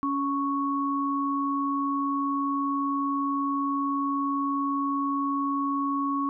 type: tone pair together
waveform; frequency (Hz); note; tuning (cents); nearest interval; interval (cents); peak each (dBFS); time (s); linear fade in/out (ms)
sine; 279.7 / 1108.7; C#4 / C#6; +16 / 0; 2 octaves; 2384; -27; 0.03-6.29; 0
effects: none